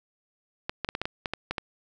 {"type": "clicks", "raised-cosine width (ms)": 0.3, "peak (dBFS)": -13, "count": 10, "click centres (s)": [0.695, 0.847, 0.889, 0.951, 1.016, 1.055, 1.258, 1.336, 1.51, 1.582], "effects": []}